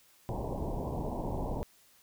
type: low-pass noise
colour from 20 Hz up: pink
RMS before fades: -35 dBFS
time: 0.29-1.63 s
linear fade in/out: 0 ms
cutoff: 1000 Hz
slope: 96 dB/octave
effects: white hiss -63 dBFS RMS until 2.02 s